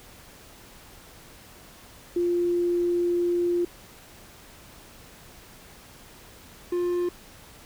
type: tone pair in turn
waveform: sine / triangle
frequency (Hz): 349.2 / 352.8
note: F4 / F4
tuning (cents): 0 / +18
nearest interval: unison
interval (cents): 18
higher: second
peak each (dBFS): -21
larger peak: neither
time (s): 2.16-3.65 / 6.72-7.09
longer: first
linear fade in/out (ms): 5
effects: pink hiss -49 dBFS RMS until 7.65 s